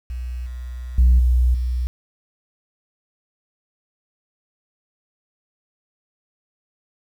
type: tone with level steps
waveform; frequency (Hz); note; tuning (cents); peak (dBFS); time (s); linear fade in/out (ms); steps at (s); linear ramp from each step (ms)
sine; 61.74; B1; 0; -25 / -28 / -8 / -12 / -19; 0.1-1.87; 0; 0.46 / 0.98 / 1.19 / 1.54; 5
effects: tanh soft clip ceiling -8 dBFS + 8-bit